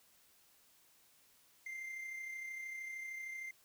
triangle tone with amplitude modulation, 2093 Hz, C7, in tune, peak -39 dBFS, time 1.66-3.51 s, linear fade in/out 5 ms, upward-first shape sine, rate 33.1 Hz, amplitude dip 40%, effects white hiss -68 dBFS RMS until 3.64 s

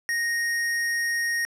square tone, 1864.7 Hz, A#6, in tune, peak -24 dBFS, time 0.09-1.45 s, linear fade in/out 0 ms, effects low-pass 12000 Hz 12 dB/octave + 11-bit

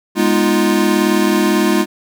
square chord, F half-diminished seventh, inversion first, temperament equal, 207.7 / 246.9 / 311.1 / 349.2 Hz, Ab3 / Cb4 / Eb4 / F4, 0 / 0 / 0 / 0 cents, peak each -17 / -21 / -18 / -17 dBFS, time 0.15-1.86 s, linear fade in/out 50 ms, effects none

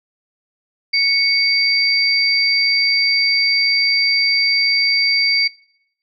sine tone pair together, 2217 / 4679 Hz, C#7 / D8, 0 / -7 cents, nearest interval octave + minor second, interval 1293 cents, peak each -16 dBFS, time 0.93-5.48 s, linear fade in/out 10 ms, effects noise-tail reverb RT60 0.8 s tail -24 dB re dry

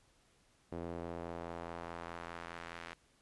sawtooth tone with band-pass filter sweep, 84.8 Hz, E2, 50 cents sharp, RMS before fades -45 dBFS, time 0.72-2.94 s, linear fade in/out 0 ms, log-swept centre 420 to 2000 Hz, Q 1, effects pink hiss -70 dBFS RMS until 3.21 s + resampled to 24000 Hz

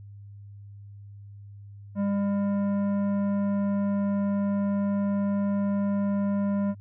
sine tone with tanh clipping, 200.6 Hz, G3, 40 cents sharp, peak -25 dBFS, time 1.95-6.75 s, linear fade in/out 50 ms, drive 12 dB, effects added 101 Hz sine -42 dBFS peak until 6.8 s

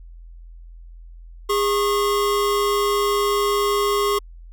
square tone pair together, 408.3 / 1090 Hz, G#4 / C#6, -29 / -29 cents, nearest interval octave + perfect fourth, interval 1700 cents, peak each -20 / -23 dBFS, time 1.49-4.19 s, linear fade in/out 10 ms, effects added 42 Hz sine -38 dBFS peak until 4.52 s

